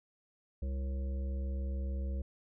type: harmonic tone with a mistuned harmonic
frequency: 66.9 Hz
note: C2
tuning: 39 cents sharp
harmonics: 1 / 3 / 5 / 7 / 8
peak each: -33 / -46 / -53 / -54 / -52 dBFS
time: 0.62-2.22 s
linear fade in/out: 5 ms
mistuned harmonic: 8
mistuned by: +42 cents
effects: none